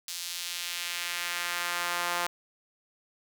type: tone with high-pass filter sweep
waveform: sawtooth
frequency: 174.61 Hz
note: F3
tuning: in tune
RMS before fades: -33 dBFS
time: 0.08-2.27 s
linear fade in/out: 2 ms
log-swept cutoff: 4600 to 900 Hz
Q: 1.1
effects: none